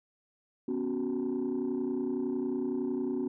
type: chord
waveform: sine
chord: B suspended second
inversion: none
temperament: just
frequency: 246.9 / 277.8 / 370.4 Hz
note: B3 / C#4 / F#4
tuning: 0 / +4 / +2 cents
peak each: -32 dBFS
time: 0.68-3.28 s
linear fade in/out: 5 ms
effects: tanh soft clip ceiling -25 dBFS